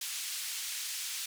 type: band-pass noise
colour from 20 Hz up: white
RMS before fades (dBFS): -38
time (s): 0.01-1.26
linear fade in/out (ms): 5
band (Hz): 2300 to 9200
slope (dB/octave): 12
effects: none